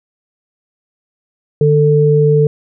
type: tone pair together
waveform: sine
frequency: 150 / 443.3 Hz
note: D3 / A4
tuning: +37 / +13 cents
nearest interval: octave + perfect fifth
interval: 1876 cents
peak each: -10 dBFS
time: 1.61-2.47 s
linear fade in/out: 2 ms
effects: none